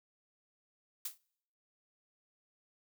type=noise with exponential decay; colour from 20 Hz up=blue; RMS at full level=-34 dBFS; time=1.05-1.18 s; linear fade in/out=5 ms; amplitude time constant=28 ms; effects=noise-tail reverb RT60 0.7 s tail -26 dB re dry